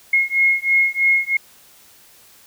sine beating tone pair, 2157 / 2160.1 Hz, C#7 / C#7, -48 / -45 cents, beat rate 3.1 Hz, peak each -17 dBFS, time 0.13-1.37 s, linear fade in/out 5 ms, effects white hiss -49 dBFS RMS until 2.46 s

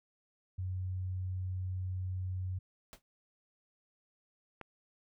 sine tone, 92.5 Hz, F#2, in tune, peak -34 dBFS, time 0.58-2.59 s, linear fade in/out 10 ms
pink noise with exponential decay, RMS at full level -46 dBFS, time 2.93-3.02 s, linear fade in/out 0 ms, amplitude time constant 18 ms
click, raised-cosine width 0.5 ms, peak -29 dBFS, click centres 4.613 s
effects none

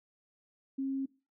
sine tone, 270 Hz, C#4, 45 cents flat, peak -31 dBFS, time 0.78-1.06 s, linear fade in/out 10 ms, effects noise-tail reverb RT60 0.3 s tail -20 dB re dry

